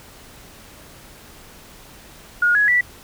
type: tone with pitch steps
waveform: sine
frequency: 1435 / 1677.2 / 1960.3 Hz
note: F6 / G#6 / B6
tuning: +47 / +17 / -13 cents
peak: -13 dBFS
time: 2.42-2.81 s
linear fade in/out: 5 ms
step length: 130 ms
effects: pink hiss -44 dBFS RMS until 3.03 s